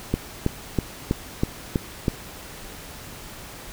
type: click train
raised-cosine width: 3 ms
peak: -7 dBFS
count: 7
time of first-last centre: 0.14-2.082 s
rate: 3.09 Hz
effects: pink hiss -40 dBFS RMS until 3.72 s